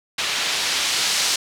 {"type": "noise with low-pass filter sweep", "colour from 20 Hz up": "blue", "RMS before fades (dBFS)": -22, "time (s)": [0.18, 1.36], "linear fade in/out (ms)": 5, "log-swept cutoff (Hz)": [3300, 5300], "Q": 0.92, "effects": []}